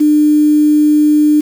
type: tone with quantisation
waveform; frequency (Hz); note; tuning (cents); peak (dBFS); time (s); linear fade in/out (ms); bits
sine; 300; D4; +37; -6; 0-1.41; 10; 5
effects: none